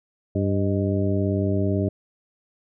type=harmonic tone with a mistuned harmonic; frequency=98 Hz; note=G2; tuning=in tune; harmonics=1 / 2 / 3 / 4 / 5 / 6; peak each=-23 / -26 / -27 / -28 / -38 / -30 dBFS; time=0.35-1.89 s; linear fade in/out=5 ms; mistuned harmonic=6; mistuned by=+80 cents; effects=none